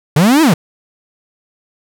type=linear two-way sweep; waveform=45% pulse; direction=up then down; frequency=135.5 to 334.5 to 135.5 Hz; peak=-7 dBFS; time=0.16-0.54 s; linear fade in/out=5 ms; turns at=0.42 s; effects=none